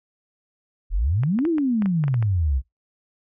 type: exponential two-way sweep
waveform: sine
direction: up then down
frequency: 36.71 to 349.2 to 60.5 Hz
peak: -18 dBFS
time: 0.9-2.62 s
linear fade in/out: 50 ms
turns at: 1.48 s
type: clicks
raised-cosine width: 0.5 ms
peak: -19 dBFS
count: 10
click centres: 1.235 / 1.389 / 1.452 / 1.583 / 1.822 / 1.859 / 2.039 / 2.081 / 2.142 / 2.226 s
effects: noise-tail reverb RT60 0.2 s tail -24 dB re dry